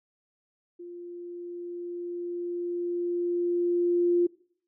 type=tone with level ramp; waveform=sine; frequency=349.2 Hz; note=F4; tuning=in tune; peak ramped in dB=-39 to -19 dBFS; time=0.79-4.27 s; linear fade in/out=10 ms; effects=noise-tail reverb RT60 0.6 s tail -23 dB re dry